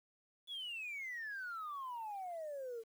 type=exponential sweep; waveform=sine; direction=down; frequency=3470 to 440 Hz; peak=-40 dBFS; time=0.47-2.84 s; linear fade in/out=50 ms; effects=tanh soft clip ceiling -38 dBFS + 11-bit